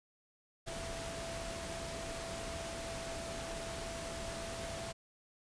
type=tone in noise; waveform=sine; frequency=666 Hz; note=E5; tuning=18 cents sharp; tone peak=-44 dBFS; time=0.66-4.93 s; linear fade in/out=20 ms; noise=pink; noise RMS=-43 dBFS; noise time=0.66-4.93 s; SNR=-4 dB; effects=resampled to 22050 Hz